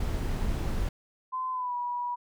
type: noise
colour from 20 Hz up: brown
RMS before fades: -29 dBFS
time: 0-0.89 s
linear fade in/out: 5 ms
type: tone with pitch glide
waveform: sine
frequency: 1027 to 972.2 Hz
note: C6 to B5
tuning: -33 to -28 cents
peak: -29 dBFS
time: 1.32-2.16 s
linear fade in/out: 20 ms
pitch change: -95 cents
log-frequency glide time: 1.51-1.75 s
effects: none